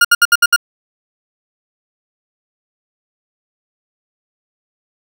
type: tone bursts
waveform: 40% pulse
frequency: 1420 Hz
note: F6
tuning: 28 cents sharp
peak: -5 dBFS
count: 6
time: 0.01-0.562 s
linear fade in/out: 5 ms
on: 37 ms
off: 66 ms
effects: none